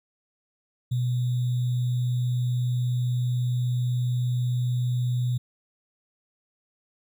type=tone with sample-and-hold; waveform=sine; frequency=123.47 Hz; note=B2; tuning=in tune; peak=-22 dBFS; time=0.91-5.38 s; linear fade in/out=10 ms; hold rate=3675 Hz; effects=none